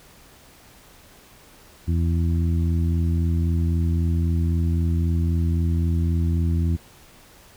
harmonic tone, 83.8 Hz, E2, 29 cents sharp, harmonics 1 / 2 / 3 / 4, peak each -19 / -26 / -31 / -35 dBFS, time 1.87-6.77 s, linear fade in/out 20 ms, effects pink hiss -50 dBFS RMS until 7.56 s

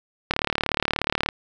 click train, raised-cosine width 0.3 ms, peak -5 dBFS, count 37, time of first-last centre 0.31-1.288 s, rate 36.8 Hz, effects none

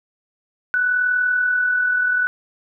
sine tone with amplitude modulation, 1486 Hz, F#6, 7 cents sharp, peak -14 dBFS, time 0.74-2.27 s, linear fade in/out 0 ms, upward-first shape sine, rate 40.6 Hz, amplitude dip 40%, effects none

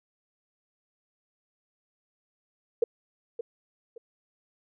sine tone with echo, 466.2 Hz, A#4, in tune, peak -18 dBFS, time 2.82-2.84 s, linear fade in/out 5 ms, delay 570 ms, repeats 2, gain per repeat -11 dB, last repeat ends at 3.98 s, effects none

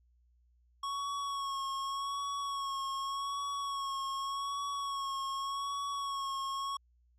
square tone with vibrato, 1105 Hz, C#6, 6 cents flat, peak -35 dBFS, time 0.83-6.77 s, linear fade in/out 5 ms, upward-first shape sine, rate 0.85 Hz, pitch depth 31 cents each way, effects added 60 Hz sine -65 dBFS peak until 7.18 s + low-pass 8000 Hz 12 dB/octave

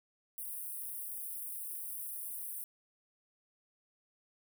white high-pass noise, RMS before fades -42 dBFS, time 0.38-2.64 s, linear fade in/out 0 ms, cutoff 8900 Hz, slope 96 dB/octave, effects none

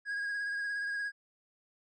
triangle tone with vibrato, 1643 Hz, G#6, 19 cents flat, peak -31 dBFS, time 0.05-1.12 s, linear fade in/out 50 ms, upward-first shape sine, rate 17 Hz, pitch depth 26 cents each way, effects resampled to 22050 Hz

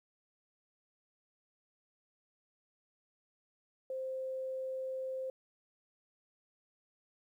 sine tone, 523.3 Hz, C5, in tune, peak -36 dBFS, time 3.9-5.3 s, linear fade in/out 2 ms, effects 12-bit

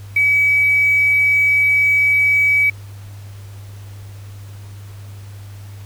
sine tone with quantisation, 2281 Hz, C#7, 49 cents sharp, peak -11 dBFS, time 0.16-2.7 s, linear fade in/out 5 ms, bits 6, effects added 100 Hz sine -32 dBFS peak until 5.85 s + pink hiss -46 dBFS RMS until 5.85 s

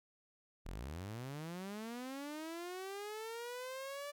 sawtooth linear sweep, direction up, 34.65 to 584 Hz, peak -39 dBFS, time 0.65-4.12 s, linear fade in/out 20 ms, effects none

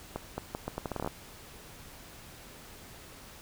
accelerating click train, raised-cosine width 1 ms, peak -19 dBFS, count 13, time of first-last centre 0.16-1.075 s, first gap 220 ms, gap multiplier 0.77, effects pink hiss -50 dBFS RMS until 3.41 s

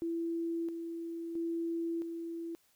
sine tone with tremolo, 334.1 Hz, E4, 23 cents sharp, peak -32 dBFS, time 0.02-2.55 s, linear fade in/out 0 ms, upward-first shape square, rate 0.75 Hz, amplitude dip 45%, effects white hiss -70 dBFS RMS until 2.75 s

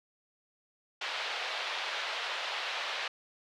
white band-pass noise, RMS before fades -36 dBFS, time 1.01-3.08 s, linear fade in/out 5 ms, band 540 to 3800 Hz, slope 24 dB/octave, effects none

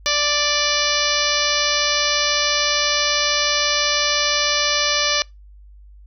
harmonic tone, 587.3 Hz, D5, in tune, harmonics 1 / 2 / 3 / 4 / 5 / 6 / 7 / 8 / 9 / 10, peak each -26 / -26 / -26 / -26 / -26 / -26 / -26 / -26 / -26 / -26 dBFS, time 0.06-5.22 s, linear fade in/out 0 ms, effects noise-tail reverb RT60 0.2 s tail -25 dB re dry + added 50 Hz sine -41 dBFS peak until 6.06 s

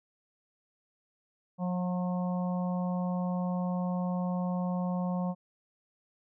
harmonic tone, 180 Hz, F#3, 47 cents flat, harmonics 1 / 3 / 4 / 5 / 6, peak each -29 / -39 / -41 / -43 / -45 dBFS, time 1.58-5.35 s, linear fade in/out 50 ms, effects none

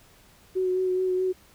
sine tone with vibrato, 370.3 Hz, F#4, 1 cent sharp, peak -22 dBFS, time 0.55-1.33 s, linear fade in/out 20 ms, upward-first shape sine, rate 4.7 Hz, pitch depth 18 cents each way, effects pink hiss -56 dBFS RMS until 1.54 s

